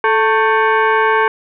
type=tone with frequency modulation; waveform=sine; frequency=229.3 Hz; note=A#3; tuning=28 cents flat; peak=-10 dBFS; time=0.04-1.28 s; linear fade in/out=2 ms; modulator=666 Hz; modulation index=2.4; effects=none